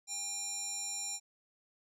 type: tone with band-pass filter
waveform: square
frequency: 800 Hz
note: G5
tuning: 35 cents sharp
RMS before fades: -39 dBFS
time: 0.07-1.2 s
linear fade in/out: 50 ms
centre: 6800 Hz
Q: 7.5
effects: none